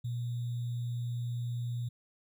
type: tone with sample-and-hold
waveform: sine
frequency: 120 Hz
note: B2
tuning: 49 cents flat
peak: -32 dBFS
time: 0.04-1.89 s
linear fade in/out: 10 ms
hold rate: 3675 Hz
effects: none